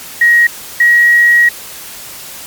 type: tone pair in turn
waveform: sine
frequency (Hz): 1890 / 1902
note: A#6 / A#6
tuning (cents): +23 / +34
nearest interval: unison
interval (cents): 11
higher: second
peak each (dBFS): -4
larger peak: neither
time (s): 0.21-0.47 / 0.8-1.49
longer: second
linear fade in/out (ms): 5
effects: white hiss -29 dBFS RMS until 2.46 s + MP3 96 kbps